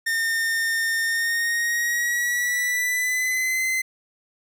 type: tone with pitch glide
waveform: 45% pulse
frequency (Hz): 1819 to 2054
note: A#6 to C7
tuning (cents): -43 to -33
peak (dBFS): -21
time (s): 0.06-3.82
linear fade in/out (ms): 10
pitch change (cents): +210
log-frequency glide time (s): 1.03-3.63
effects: none